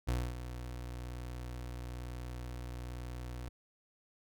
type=tone with ADSR envelope; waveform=30% pulse; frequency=61.1 Hz; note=B1; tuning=18 cents flat; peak=-27 dBFS; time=0.07-3.49 s; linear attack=18 ms; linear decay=250 ms; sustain=-11 dB; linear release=8 ms; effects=none